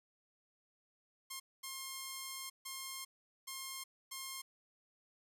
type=tone bursts at uneven times; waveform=5% pulse; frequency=1066 Hz; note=C6; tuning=32 cents sharp; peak=-31 dBFS; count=5; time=1.3-1.4 / 1.63-2.5 / 2.65-3.05 / 3.47-3.84 / 4.11-4.42 s; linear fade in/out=10 ms; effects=none